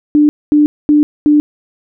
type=tone bursts; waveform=sine; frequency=297.2 Hz; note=D4; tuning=21 cents sharp; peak=-5 dBFS; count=4; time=0.15-1.4 s; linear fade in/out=0 ms; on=140 ms; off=230 ms; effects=none